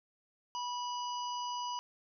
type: harmonic tone with a mistuned harmonic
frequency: 978 Hz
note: B5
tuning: 17 cents flat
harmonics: 1 / 3 / 5 / 6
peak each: -36 / -45 / -47 / -49 dBFS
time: 0.55-1.79 s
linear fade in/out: 0 ms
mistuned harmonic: 6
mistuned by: +33 cents
effects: none